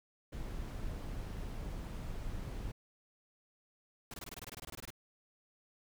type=noise; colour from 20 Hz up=brown; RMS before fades=-41 dBFS; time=0.32-2.72 s; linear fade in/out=10 ms
type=noise bursts; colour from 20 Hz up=pink; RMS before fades=-46 dBFS; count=16; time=4.11-4.904 s; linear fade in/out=2 ms; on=29 ms; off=22 ms
effects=none